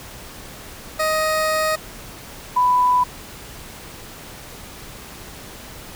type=tone pair in turn; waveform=20% pulse / sine; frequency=626 / 993.7 Hz; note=D#5 / B5; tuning=+10 / +10 cents; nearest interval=minor sixth; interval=800 cents; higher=second; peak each=-13 dBFS; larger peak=neither; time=0.99-1.76 / 2.56-3.04 s; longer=first; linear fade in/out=10 ms; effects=pink hiss -38 dBFS RMS until 5.95 s